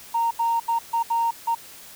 sine tone bursts at uneven times, 925 Hz, A#5, 14 cents flat, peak -18 dBFS, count 6, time 0.14-0.31 / 0.39-0.6 / 0.68-0.79 / 0.93-1.03 / 1.1-1.31 / 1.47-1.55 s, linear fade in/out 10 ms, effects tanh soft clip ceiling -15 dBFS + white hiss -44 dBFS RMS until 1.95 s

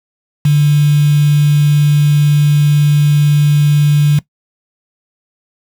sine tone with quantisation, 147 Hz, D3, 2 cents sharp, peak -6 dBFS, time 0.45-4.19 s, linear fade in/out 5 ms, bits 4, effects noise-tail reverb RT60 0.1 s tail -19 dB re dry

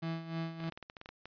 35% pulse tone with tremolo, 164.2 Hz, E3, 6 cents flat, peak -32 dBFS, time 0.02-0.7 s, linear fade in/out 10 ms, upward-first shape sine, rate 3.3 Hz, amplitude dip 70%
clicks, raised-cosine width 0.3 ms, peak -30 dBFS, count 12, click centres 0.603 / 0.64 / 0.68 / 0.723 / 0.775 / 0.827 / 0.899 / 0.968 / 1.014 / 1.059 / 1.09 / 1.256 s
effects resampled to 11025 Hz

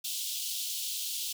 pink high-pass noise, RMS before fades -35 dBFS, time 0.04-1.33 s, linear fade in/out 10 ms, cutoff 3000 Hz, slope 48 dB/octave, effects none

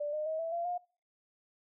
sine tone with pitch steps, 587.3 / 610.1 / 633.8 / 658.5 / 684 / 710.6 Hz, D5 / D#5 / D#5 / E5 / F5 / F5, 0 / -34 / +32 / -2 / -36 / +30 cents, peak -32 dBFS, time 0-0.78 s, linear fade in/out 10 ms, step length 130 ms, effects noise-tail reverb RT60 0.4 s tail -23 dB re dry

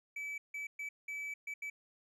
triangle tone bursts at uneven times, 2300 Hz, D7, 37 cents flat, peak -37 dBFS, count 6, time 0.16-0.38 / 0.54-0.67 / 0.79-0.89 / 1.08-1.34 / 1.47-1.54 / 1.62-1.7 s, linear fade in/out 5 ms, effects resampled to 32000 Hz

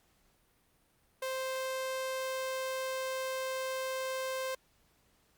sawtooth tone, 523.3 Hz, C5, in tune, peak -30 dBFS, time 1.22-4.55 s, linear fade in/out 5 ms, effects pink hiss -70 dBFS RMS until 5.37 s + Opus 48 kbps

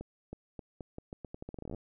accelerating click train, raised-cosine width 2 ms, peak -28 dBFS, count 20, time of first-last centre 0.01-1.747 s, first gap 320 ms, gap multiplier 0.82, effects none

